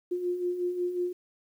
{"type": "beating tone pair", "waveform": "sine", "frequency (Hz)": [351.6, 357.1], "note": ["F4", "F4"], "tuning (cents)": [12, 39], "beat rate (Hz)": 5.5, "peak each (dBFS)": [-36, -28], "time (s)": [0.11, 1.13], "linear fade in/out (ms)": 10, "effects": ["10-bit"]}